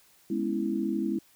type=chord; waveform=sine; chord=C# minor seventh; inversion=second; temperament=equal; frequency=207.7 / 246.9 / 277.2 / 329.6 Hz; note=G#3 / B3 / C#4 / E4; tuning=0 / 0 / 0 / 0 cents; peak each=-31 / -34 / -34 / -30 dBFS; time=0.3-1.19 s; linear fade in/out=5 ms; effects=white hiss -61 dBFS RMS until 1.35 s